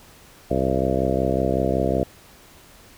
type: harmonic tone with a mistuned harmonic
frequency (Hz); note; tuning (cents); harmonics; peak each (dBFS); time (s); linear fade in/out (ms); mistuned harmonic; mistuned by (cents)
65.41; C2; 0; 1 / 2 / 3 / 4 / 5 / 6 / 7 / 8 / 9 / 10; -28 / -28 / -28 / -28 / -28 / -28 / -28 / -28 / -28 / -28; 0.5-2.04; 10; 10; +51
effects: pink hiss -49 dBFS RMS until 2.97 s